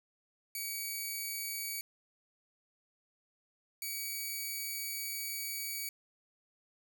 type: tone pair in turn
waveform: 5% pulse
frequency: 2265 / 2273 Hz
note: C#7 / C#7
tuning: +37 / +43 cents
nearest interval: unison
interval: 6 cents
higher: second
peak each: -27 dBFS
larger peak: neither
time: 0.55-1.81 / 3.82-5.89 s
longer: second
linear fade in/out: 2 ms
effects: none